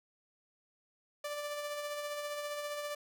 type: tone with tremolo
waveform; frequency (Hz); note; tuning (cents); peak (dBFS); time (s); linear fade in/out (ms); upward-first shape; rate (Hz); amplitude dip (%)
sawtooth; 587.3; D5; 0; -32; 1.24-2.95; 5; sine; 15; 35
effects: none